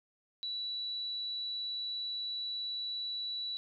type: tone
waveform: sine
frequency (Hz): 3939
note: B7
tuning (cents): -5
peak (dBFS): -35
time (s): 0.43-3.57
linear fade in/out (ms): 0
effects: none